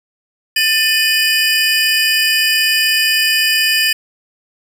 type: tone cluster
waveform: square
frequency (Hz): 1782 / 2487 / 2982 / 4866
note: A6 / D#7 / F#7 / D#8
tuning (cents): +22 / -1 / +13 / -39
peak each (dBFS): -18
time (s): 0.56-3.93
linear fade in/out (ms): 5
effects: none